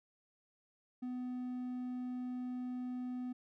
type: tone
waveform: triangle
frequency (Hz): 250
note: B3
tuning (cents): +21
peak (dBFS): -36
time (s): 1.02-3.33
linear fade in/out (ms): 10
effects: none